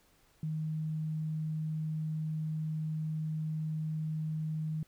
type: tone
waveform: sine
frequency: 156.3 Hz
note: D#3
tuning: 8 cents sharp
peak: -32 dBFS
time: 0.43-4.83 s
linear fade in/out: 2 ms
effects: pink hiss -67 dBFS RMS until 4.87 s